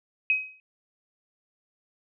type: tone with exponential decay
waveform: sine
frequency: 2533 Hz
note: D#7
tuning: 30 cents sharp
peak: -17 dBFS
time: 0.3-0.6 s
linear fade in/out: 1 ms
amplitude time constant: 64 ms
effects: none